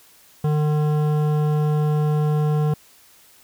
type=tone with hard clipping; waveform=triangle; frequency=150.9 Hz; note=D3; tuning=47 cents sharp; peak=-19 dBFS; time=0.44-2.74 s; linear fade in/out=5 ms; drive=17 dB; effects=white hiss -52 dBFS RMS until 3.43 s